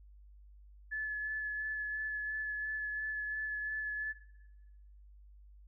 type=tone with vibrato; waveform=sine; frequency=1721 Hz; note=A6; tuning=39 cents flat; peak=-34 dBFS; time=0.91-4.13 s; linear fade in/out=20 ms; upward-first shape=sine; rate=2.9 Hz; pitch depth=13 cents each way; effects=noise-tail reverb RT60 1.0 s tail -17 dB re dry + added 50 Hz sine -54 dBFS peak until 5.67 s